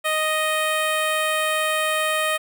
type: tone with notch filter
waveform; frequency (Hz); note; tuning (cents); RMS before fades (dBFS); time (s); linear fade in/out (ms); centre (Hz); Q
10% pulse; 622.3; D#5; 0; -22; 0.04-2.38; 20; 4700; 1.6
effects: none